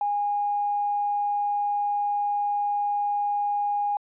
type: tone with tanh clipping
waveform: triangle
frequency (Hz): 820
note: G#5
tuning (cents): -22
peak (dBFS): -22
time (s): 0.01-3.97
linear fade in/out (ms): 2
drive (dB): 2
effects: resampled to 8000 Hz